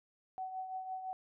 sine tone with tremolo, 752 Hz, F#5, 28 cents sharp, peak -36 dBFS, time 0.38-1.13 s, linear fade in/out 0 ms, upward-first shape triangle, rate 5.9 Hz, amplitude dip 60%, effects none

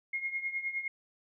sine tone with tremolo, 2146 Hz, C7, 43 cents sharp, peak -29 dBFS, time 0.13-0.88 s, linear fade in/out 5 ms, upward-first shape triangle, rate 9.7 Hz, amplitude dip 80%, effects none

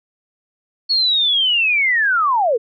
sine linear sweep, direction down, 4392 to 420 Hz, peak -13 dBFS, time 0.89-2.58 s, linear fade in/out 20 ms, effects none

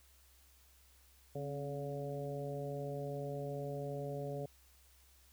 harmonic tone with a mistuned harmonic, 142.4 Hz, C#3, 47 cents sharp, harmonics 1 / 2 / 3 / 4 / 5, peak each -42 / -49 / -44 / -44 / -50 dBFS, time 1.35-4.46 s, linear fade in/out 5 ms, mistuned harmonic 2, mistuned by -73 cents, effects added 65 Hz sine -65 dBFS peak until 5.32 s + white hiss -67 dBFS RMS until 5.32 s

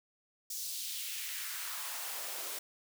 white noise with high-pass filter sweep, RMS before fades -40 dBFS, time 0.5-2.59 s, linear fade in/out 5 ms, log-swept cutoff 5700 to 360 Hz, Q 1.6, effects none

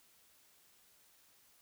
silence, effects white hiss -67 dBFS RMS until 1.61 s

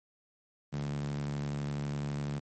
sawtooth tone with high-pass filter, 72 Hz, D2, 34 cents flat, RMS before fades -35 dBFS, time 0.72-2.4 s, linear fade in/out 20 ms, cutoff 160 Hz, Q 4.4, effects MP3 32 kbps

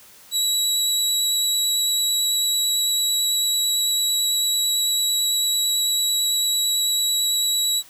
25% pulse tone with vibrato, 3898 Hz, B7, 23 cents flat, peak -14 dBFS, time 0.31-7.83 s, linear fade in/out 50 ms, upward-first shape square, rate 9 Hz, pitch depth 9 cents each way, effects white hiss -48 dBFS RMS until 7.89 s

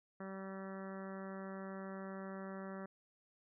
harmonic tone, 192.4 Hz, G3, 32 cents flat, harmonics 1 / 2 / 3 / 4 / 5 / 6 / 7 / 8 / 9 / 10, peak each -46 / -51 / -51 / -58 / -59 / -57 / -56 / -61 / -59 / -63 dBFS, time 0.2-2.86 s, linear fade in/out 5 ms, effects none

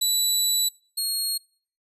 20% pulse tone pair in turn, 3951 / 4290 Hz, B7 / C8, 0 / +42 cents, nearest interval minor second, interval 142 cents, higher second, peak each -14 / -18 dBFS, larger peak first, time 0.01-0.69 / 0.97-1.38 s, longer first, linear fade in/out 10 ms, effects noise-tail reverb RT60 0.5 s tail -25 dB re dry + resampled to 32000 Hz

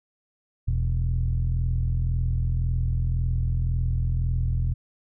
sawtooth tone with low-pass filter, 41.88 Hz, E1, 28 cents sharp, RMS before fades -24 dBFS, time 0.67-4.74 s, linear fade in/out 10 ms, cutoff 110 Hz, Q 7.9, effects none

